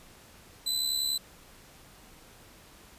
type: tone with amplitude modulation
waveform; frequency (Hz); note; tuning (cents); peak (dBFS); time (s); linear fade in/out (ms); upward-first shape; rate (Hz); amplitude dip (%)
sawtooth; 4014; B7; +27; -22; 0.66-1.18; 10; sine; 70.4; 55
effects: pink hiss -54 dBFS RMS until 2.98 s + resampled to 32000 Hz